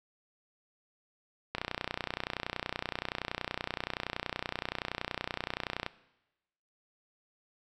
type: click train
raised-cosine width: 0.3 ms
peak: -16 dBFS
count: 133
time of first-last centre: 1.55-5.864 s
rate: 30.6 Hz
effects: noise-tail reverb RT60 1.0 s tail -19 dB re dry